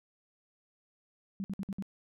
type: tone bursts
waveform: sine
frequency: 194.8 Hz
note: G3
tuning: 11 cents flat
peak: -33 dBFS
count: 5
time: 1.4-1.824 s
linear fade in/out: 0 ms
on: 40 ms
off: 56 ms
effects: none